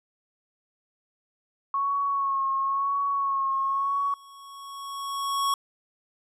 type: tone with vibrato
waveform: sine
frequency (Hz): 1101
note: C#6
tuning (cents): -12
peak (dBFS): -23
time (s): 1.74-4.14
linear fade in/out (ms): 2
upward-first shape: sine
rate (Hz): 0.97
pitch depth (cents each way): 31
type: tone with exponential growth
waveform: square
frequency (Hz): 1108.7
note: C#6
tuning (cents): 0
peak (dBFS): -22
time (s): 3.51-5.54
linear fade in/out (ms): 2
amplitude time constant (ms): 440
effects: resampled to 32000 Hz